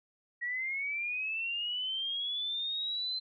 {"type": "linear sweep", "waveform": "sine", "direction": "up", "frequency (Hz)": [1902, 4100], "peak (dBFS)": -32, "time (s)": [0.41, 3.2], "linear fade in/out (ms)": 20, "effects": []}